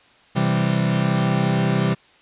40% pulse chord, C major, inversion none, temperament equal, 130.81 / 164.81 / 196 Hz, C3 / E3 / G3, 0 / 0 / 0 cents, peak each -21 dBFS, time 0.35-1.95 s, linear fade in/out 20 ms, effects white hiss -53 dBFS RMS until 2.21 s + resampled to 8000 Hz

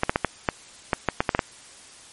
clicks, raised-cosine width 0.5 ms, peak -4 dBFS, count 11, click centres 0.034 / 0.095 / 0.159 / 0.247 / 0.488 / 0.932 / 1.087 / 1.205 / 1.292 / 1.349 / 1.392 s, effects white hiss -47 dBFS RMS until 2.12 s + MP3 48 kbps

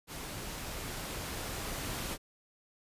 pink noise with level ramp, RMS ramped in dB -42 to -37 dBFS, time 0.07-2.18 s, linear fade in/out 50 ms, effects resampled to 32000 Hz

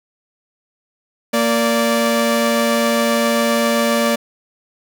sawtooth tone pair together, 231.5 / 582.5 Hz, A#3 / D5, -12 / -14 cents, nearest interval octave + major third, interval 1598 cents, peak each -13 dBFS, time 1.33-4.16 s, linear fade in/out 10 ms, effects none

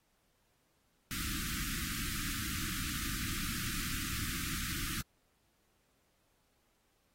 pink band-stop noise, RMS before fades -38 dBFS, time 1.11-5.01 s, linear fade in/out 0 ms, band 330 to 1200 Hz, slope 96 dB/octave, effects pink hiss -75 dBFS RMS until 7.14 s + AAC 48 kbps

